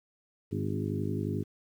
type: harmonic tone with a mistuned harmonic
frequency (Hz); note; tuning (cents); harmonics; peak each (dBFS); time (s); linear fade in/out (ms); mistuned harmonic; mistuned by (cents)
51.3; G#1; -21; 2 / 3 / 4 / 5 / 6 / 7 / 8; -34 / -36 / -37 / -38 / -39 / -39 / -40; 0.51-1.44; 20; 6; -31
effects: 10-bit